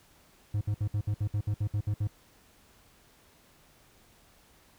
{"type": "tone bursts", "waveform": "triangle", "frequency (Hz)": 103.83, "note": "G#2", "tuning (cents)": 0, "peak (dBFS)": -24, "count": 12, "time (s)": [0.54, 2.074], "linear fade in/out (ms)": 5, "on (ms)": 71, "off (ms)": 62, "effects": ["pink hiss -61 dBFS RMS until 4.78 s"]}